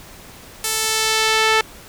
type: tone with band-pass filter sweep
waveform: sawtooth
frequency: 440 Hz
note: A4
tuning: in tune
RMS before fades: -18 dBFS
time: 0.64-1.61 s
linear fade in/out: 2 ms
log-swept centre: 10000 to 2200 Hz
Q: 0.72
effects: pink hiss -41 dBFS RMS until 1.88 s